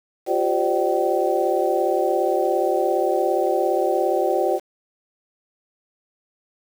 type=tone cluster; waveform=sine; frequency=351.1 / 388.4 / 526 / 598 / 767 Hz; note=F4 / G4 / C5 / D5 / G5; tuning=+9 / -16 / +9 / +31 / -38 cents; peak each=-24 dBFS; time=0.26-4.6 s; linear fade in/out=50 ms; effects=7-bit